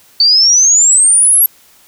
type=exponential sweep; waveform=sine; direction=up; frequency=4509 to 11660 Hz; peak=-5 dBFS; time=0.2-1.46 s; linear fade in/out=2 ms; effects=white hiss -46 dBFS RMS until 1.87 s